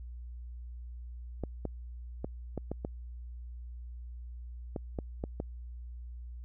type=clicks; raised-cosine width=2 ms; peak=-21 dBFS; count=10; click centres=1.437 / 1.653 / 2.245 / 2.577 / 2.716 / 2.849 / 4.762 / 4.988 / 5.239 / 5.401 s; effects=added 60 Hz sine -41 dBFS peak until 6.44 s